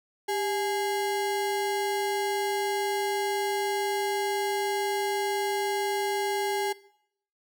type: ring-modulated tone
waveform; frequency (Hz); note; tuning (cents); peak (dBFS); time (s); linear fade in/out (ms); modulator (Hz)
square; 618; D#5; -12; -24; 0.28-6.73; 10; 221
effects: noise-tail reverb RT60 0.7 s tail -20 dB re dry